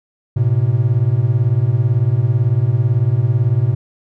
triangle beating tone pair, 110 / 128 Hz, A2 / C3, 0 / -38 cents, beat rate 18 Hz, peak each -13 dBFS, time 0.36-3.75 s, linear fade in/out 10 ms, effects none

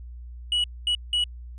triangle tone bursts at uneven times, 2927 Hz, F#7, 19 cents flat, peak -19 dBFS, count 3, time 0.52-0.64 / 0.87-0.95 / 1.13-1.24 s, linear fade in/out 2 ms, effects added 60 Hz sine -37 dBFS peak until 1.58 s + resampled to 22050 Hz

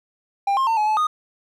triangle tone with pitch steps, 797 / 1064 / 904 / 849 / 862 / 1236 Hz, G5 / C6 / A5 / G#5 / A5 / D#6, +28 / +29 / +47 / +38 / -36 / -12 cents, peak -15 dBFS, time 0.47-1.07 s, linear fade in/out 5 ms, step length 100 ms, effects none

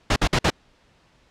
pink noise bursts, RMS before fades -18 dBFS, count 4, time 0.1-0.503 s, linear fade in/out 5 ms, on 61 ms, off 53 ms, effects pink hiss -59 dBFS RMS until 1.3 s + low-pass 5000 Hz 12 dB/octave

